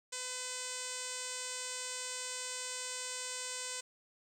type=tone with low-pass filter; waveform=5% pulse; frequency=505 Hz; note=B4; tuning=39 cents sharp; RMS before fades=-41 dBFS; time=0.12-3.81 s; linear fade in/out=10 ms; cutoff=8200 Hz; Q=8.7; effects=11-bit